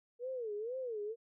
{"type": "tone with vibrato", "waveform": "sine", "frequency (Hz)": 464.7, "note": "A#4", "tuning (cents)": -5, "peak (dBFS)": -37, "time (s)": [0.19, 1.16], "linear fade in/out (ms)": 50, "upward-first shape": "sine", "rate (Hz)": 2.1, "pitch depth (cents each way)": 210, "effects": []}